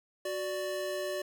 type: tone pair together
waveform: square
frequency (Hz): 370 / 587.3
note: F#4 / D5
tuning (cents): 0 / 0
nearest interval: minor sixth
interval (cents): 800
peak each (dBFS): -38 / -35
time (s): 0.25-1.22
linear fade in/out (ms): 5
effects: none